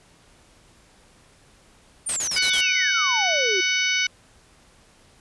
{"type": "exponential sweep", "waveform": "sine", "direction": "down", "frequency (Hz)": [9397, 352.1], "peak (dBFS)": -24, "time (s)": [2.06, 3.61], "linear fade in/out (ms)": 10}
{"type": "noise bursts", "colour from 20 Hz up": "white", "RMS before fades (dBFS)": -29, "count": 5, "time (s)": [2.09, 2.608], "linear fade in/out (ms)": 0, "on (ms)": 74, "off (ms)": 37}
{"type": "harmonic tone", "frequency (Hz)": 745, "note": "F#5", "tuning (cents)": 12, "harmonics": [2, 3, 4, 5, 6, 7, 8], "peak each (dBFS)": [-28, -23, -26, -31, -33, -33, -29], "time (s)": [2.36, 4.07], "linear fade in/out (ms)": 5}
{"effects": ["pink hiss -55 dBFS RMS until 5.2 s", "resampled to 24000 Hz"]}